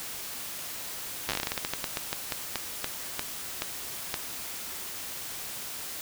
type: slowing click train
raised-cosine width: 0.2 ms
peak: -11 dBFS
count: 23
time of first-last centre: 1.29-4.142 s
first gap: 8 ms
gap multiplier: 1.22
effects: white hiss -38 dBFS RMS until 6.01 s